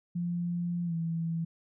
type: tone with pitch glide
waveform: sine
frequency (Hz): 173.7 to 165.28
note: F3 to E3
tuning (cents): -9 to +5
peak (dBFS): -29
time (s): 0.15-1.45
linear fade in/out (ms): 10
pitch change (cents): -86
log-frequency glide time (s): 0.85-0.94
effects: none